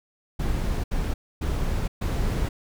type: noise bursts at uneven times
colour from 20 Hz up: brown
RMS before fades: -25 dBFS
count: 4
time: 0.39-0.84 / 0.91-1.14 / 1.41-1.88 / 2.01-2.49 s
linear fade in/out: 10 ms
effects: none